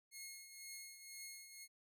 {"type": "tone with tremolo", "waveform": "10% pulse", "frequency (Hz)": 2161, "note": "C#7", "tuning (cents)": -45, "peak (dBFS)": -39, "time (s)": [0.11, 1.68], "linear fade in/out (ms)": 50, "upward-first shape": "triangle", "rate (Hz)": 2, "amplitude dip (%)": 65, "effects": []}